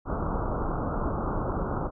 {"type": "low-pass noise", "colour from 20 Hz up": "pink", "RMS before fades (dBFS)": -29, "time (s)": [0.05, 1.91], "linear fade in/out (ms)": 50, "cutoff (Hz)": 1400, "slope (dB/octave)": 96, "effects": []}